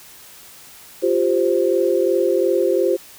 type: chord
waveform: sine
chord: F suspended second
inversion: none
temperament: equal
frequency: 349.2 / 392 / 523.3 Hz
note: F4 / G4 / C5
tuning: 0 / 0 / 0 cents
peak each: -19 dBFS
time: 1.02-2.97 s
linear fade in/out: 20 ms
effects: white hiss -43 dBFS RMS until 3.18 s